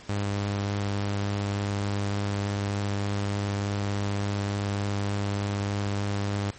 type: tone with vibrato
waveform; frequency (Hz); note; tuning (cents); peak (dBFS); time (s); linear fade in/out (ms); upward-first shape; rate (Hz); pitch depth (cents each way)
sawtooth; 101; G#2; -48; -22; 0.09-6.51; 5; triangle; 3.4; 8
effects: pink hiss -48 dBFS RMS until 6.58 s + MP3 32 kbps